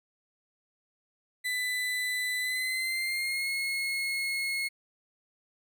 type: tone with pitch glide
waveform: 35% pulse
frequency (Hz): 2000 to 2168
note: B6 to C#7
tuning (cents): +21 to -39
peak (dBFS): -27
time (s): 1.44-4.69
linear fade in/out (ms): 20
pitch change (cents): +140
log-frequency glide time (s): 2.41-3.49
effects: none